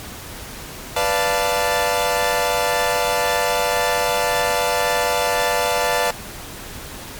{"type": "chord", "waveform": "sawtooth", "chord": "B half-diminished seventh", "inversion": "none", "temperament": "equal with one note detuned", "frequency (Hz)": [493.9, 587.3, 692.4, 880], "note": ["B4", "D5", "F5", "A5"], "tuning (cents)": [0, 0, -15, 0], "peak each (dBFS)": -19, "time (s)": [0.96, 6.11], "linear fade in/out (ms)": 5, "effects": ["pink hiss -34 dBFS RMS until 7.19 s", "MP3 96 kbps"]}